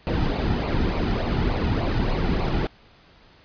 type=noise with flanger; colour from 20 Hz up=brown; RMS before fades=-23 dBFS; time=0.07-2.67 s; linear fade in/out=0 ms; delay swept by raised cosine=0.58 to 1.88 ms; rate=3.4 Hz; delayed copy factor=-0.55; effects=pink hiss -53 dBFS RMS until 3.44 s + resampled to 11025 Hz